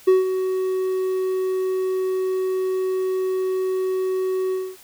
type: tone with ADSR envelope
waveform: triangle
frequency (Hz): 374.6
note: F#4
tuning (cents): +21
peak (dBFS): -8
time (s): 0.07-4.77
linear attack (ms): 12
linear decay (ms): 160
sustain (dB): -10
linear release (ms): 250
effects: white hiss -48 dBFS RMS until 4.83 s